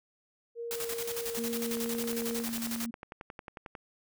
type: tone with vibrato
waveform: sine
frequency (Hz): 466.2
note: A#4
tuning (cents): 0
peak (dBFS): -35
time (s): 0.55-2.45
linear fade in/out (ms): 50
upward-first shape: sine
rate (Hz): 2.2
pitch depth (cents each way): 9
type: noise with tremolo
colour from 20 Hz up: white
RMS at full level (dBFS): -36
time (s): 0.71-2.86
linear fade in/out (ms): 0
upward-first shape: square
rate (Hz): 11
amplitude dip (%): 65
type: tone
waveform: sine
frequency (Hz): 231.3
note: A#3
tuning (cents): -13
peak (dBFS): -34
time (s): 1.37-2.91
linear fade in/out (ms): 10
type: click train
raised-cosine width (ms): 0.5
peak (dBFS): -27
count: 23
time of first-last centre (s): 1.77-3.752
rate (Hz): 11.1
effects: none